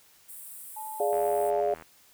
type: high-pass noise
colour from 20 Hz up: pink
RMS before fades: -44 dBFS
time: 0.28-1.51 s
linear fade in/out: 20 ms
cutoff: 8000 Hz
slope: 96 dB/octave
type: tone with pitch glide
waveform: sine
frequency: 871 to 866 Hz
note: A5 to A5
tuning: -18 to -28 cents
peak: -36 dBFS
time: 0.76-1.61 s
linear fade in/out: 10 ms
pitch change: -10 cents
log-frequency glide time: 1.21-1.33 s
type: chord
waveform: sine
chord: D diminished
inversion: second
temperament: equal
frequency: 415.3 / 587.3 / 698.5 Hz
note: Ab4 / D5 / F5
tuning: 0 / 0 / 0 cents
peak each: -28 dBFS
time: 1-1.74 s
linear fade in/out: 2 ms
type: click train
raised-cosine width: 0.5 ms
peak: -30 dBFS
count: 57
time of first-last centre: 1.13-1.823 s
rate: 80.8 Hz
effects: white hiss -59 dBFS RMS until 2.13 s